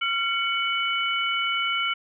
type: tone cluster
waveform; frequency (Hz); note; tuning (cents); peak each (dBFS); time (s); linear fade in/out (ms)
sine; 1374 / 2235 / 2985; F6 / C#7 / F#7; -29 / +14 / +15; -27; 0.01-1.94; 10
effects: none